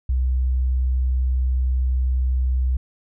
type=tone; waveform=sine; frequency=63.7 Hz; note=C2; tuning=46 cents flat; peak=-17 dBFS; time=0.09-2.77 s; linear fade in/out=5 ms; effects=none